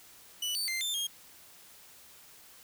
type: tone with pitch steps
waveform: sawtooth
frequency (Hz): 2965 / 4548 / 2087 / 3558 / 3246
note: F#7 / C#8 / C7 / A7 / G#7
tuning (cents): +3 / +44 / -5 / +19 / -40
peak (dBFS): -28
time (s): 0.42-1.07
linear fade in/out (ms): 5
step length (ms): 130
effects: white hiss -55 dBFS RMS until 2.63 s